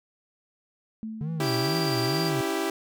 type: tone with exponential decay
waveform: sine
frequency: 220 Hz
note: A3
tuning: in tune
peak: -30 dBFS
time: 1.03-2.28 s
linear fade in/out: 0 ms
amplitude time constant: 270 ms
type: tone with vibrato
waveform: triangle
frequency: 141.1 Hz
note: C#3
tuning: 31 cents sharp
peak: -26 dBFS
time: 1.21-2.41 s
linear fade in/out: 0 ms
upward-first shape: sine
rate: 2.2 Hz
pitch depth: 260 cents each way
type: chord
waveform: sawtooth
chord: C# diminished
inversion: none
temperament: equal with one note detuned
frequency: 281.1 / 329.6 / 392 Hz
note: C#4 / E4 / G4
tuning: +24 / 0 / 0 cents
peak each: -31 / -25 / -25 dBFS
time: 1.4-2.7 s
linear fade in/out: 2 ms
type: tone with tremolo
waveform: triangle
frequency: 4738 Hz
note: D8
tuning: 14 cents sharp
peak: -28 dBFS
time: 1.42-2.32 s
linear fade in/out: 50 ms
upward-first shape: sine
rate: 18 Hz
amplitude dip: 50%
effects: none